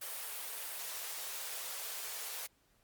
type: high-pass noise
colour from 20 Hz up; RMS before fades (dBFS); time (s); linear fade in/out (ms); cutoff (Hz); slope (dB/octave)
white; -42; 0.01-2.47; 10; 420; 48
effects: pink hiss -72 dBFS RMS until 2.83 s + Opus 32 kbps